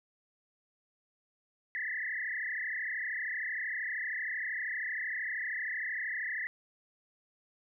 sine tone with frequency modulation, 1876 Hz, A#6, 11 cents sharp, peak -33 dBFS, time 1.75-6.47 s, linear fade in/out 0 ms, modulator 32.9 Hz, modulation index 5, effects none

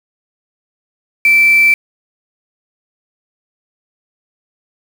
sine tone with quantisation, 2332 Hz, D7, 13 cents flat, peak -6 dBFS, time 1.25-1.74 s, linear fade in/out 2 ms, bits 4, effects none

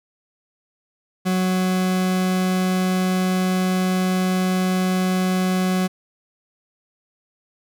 40% pulse tone, 185 Hz, F#3, in tune, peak -17 dBFS, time 1.25-5.88 s, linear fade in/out 20 ms, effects none

